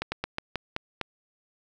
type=slowing click train; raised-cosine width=0.3 ms; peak=-13 dBFS; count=7; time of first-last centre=0.02-1.013 s; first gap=100 ms; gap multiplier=1.2; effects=none